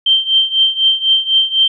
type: tone with tremolo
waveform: sine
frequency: 3136 Hz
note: G7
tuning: in tune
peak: -6 dBFS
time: 0.06-1.68 s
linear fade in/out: 5 ms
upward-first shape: triangle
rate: 4 Hz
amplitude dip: 90%
effects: none